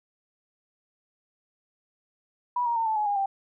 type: tone with pitch steps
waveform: sine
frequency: 977 / 942.1 / 908.4 / 876 / 844.7 / 814.5 / 785.4 Hz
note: B5 / A#5 / A#5 / A5 / G#5 / G#5 / G5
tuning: -19 / +18 / -45 / -8 / +29 / -34 / +3 cents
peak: -23 dBFS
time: 2.56-3.26 s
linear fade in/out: 5 ms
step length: 100 ms
effects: none